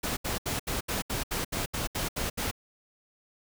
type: noise bursts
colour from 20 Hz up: pink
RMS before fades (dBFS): -31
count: 12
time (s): 0.03-2.513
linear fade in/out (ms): 10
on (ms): 140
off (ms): 73
effects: none

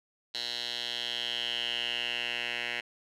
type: tone with band-pass filter sweep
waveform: 10% pulse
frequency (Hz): 120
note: B2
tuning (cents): -49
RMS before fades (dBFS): -34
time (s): 0.34-2.81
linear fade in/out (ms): 10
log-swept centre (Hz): 3900 to 2400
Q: 5.7
effects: none

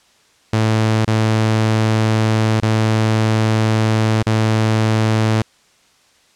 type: tone with dropouts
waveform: sawtooth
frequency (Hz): 110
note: A2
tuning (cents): 0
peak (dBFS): -9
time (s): 0.53-5.42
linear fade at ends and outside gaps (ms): 5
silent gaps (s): 1.05-1.076 / 2.602-2.625 / 4.227-4.265
effects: white hiss -54 dBFS RMS until 6.35 s + low-pass 7000 Hz 12 dB/octave

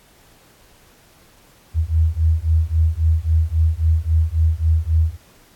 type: beating tone pair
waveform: sine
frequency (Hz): 78.6 / 82.3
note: D#2 / E2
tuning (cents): +18 / -2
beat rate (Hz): 3.7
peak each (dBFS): -17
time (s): 1.74-5.17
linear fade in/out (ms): 50
effects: pink hiss -52 dBFS RMS until 5.55 s + AAC 64 kbps

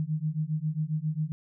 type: beating tone pair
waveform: sine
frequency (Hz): 151.3 / 158.7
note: D#3 / D#3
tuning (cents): -48 / +35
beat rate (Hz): 7.4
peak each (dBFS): -30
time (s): 0-1.32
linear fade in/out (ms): 0
effects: none

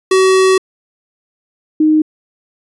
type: tone pair in turn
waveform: square / sine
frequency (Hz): 378 / 309.5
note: F#4 / D#4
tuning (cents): +37 / -9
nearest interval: minor third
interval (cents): 346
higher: first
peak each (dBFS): -8 / -7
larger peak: second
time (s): 0.11-0.58 / 1.8-2.02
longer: first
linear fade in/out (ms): 5
effects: resampled to 24000 Hz

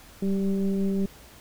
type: tone with frequency modulation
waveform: sine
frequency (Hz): 194.2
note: G3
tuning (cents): -16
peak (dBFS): -22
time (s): 0.22-1.06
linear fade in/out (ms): 5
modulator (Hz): 197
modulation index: 0.8
effects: added 60 Hz sine -57 dBFS peak until 1.4 s + pink hiss -50 dBFS RMS until 1.4 s

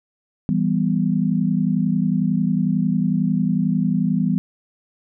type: chord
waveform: sine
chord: E minor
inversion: none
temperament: equal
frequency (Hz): 164.81 / 196 / 246.9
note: E3 / G3 / B3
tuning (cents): 0 / 0 / 0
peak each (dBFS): -21 / -20 / -22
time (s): 0.49-4.38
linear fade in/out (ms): 0
effects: none

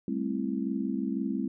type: chord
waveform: sine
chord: A minor seventh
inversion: third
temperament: just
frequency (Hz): 198 / 220 / 264 / 330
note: G3 / A3 / C4 / E4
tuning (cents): +18 / 0 / +16 / +2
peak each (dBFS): -33 / -34 / -32 / -36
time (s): 0.08-1.48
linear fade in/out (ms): 2
effects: none

